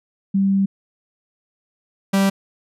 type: tone pair in turn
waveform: sine / 45% pulse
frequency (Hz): 195.4 / 195.4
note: G3 / G3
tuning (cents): -5 / -5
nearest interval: unison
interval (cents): 0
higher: neither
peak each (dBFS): -14 / -14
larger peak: neither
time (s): 0.34-0.66 / 2.13-2.3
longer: first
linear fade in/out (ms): 10
effects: resampled to 32000 Hz